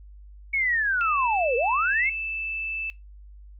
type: linear two-way sweep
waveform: sine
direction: down then up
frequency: 2237 to 450.1 to 2237 Hz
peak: -21 dBFS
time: 0.53-2.1 s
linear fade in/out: 10 ms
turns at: 1.56 s
type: tone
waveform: sine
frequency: 2637 Hz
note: E7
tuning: in tune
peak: -28 dBFS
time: 1.01-2.9 s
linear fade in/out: 0 ms
effects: noise-tail reverb RT60 0.2 s tail -20 dB re dry + added 50 Hz sine -43 dBFS peak until 3.59 s